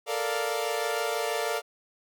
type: chord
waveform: sawtooth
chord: Bb major seventh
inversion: third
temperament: equal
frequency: 440 / 466.2 / 587.3 / 698.5 Hz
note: A4 / Bb4 / D5 / F5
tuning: 0 / 0 / 0 / 0 cents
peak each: -29 dBFS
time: 0.06-1.62 s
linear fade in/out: 50 ms
effects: none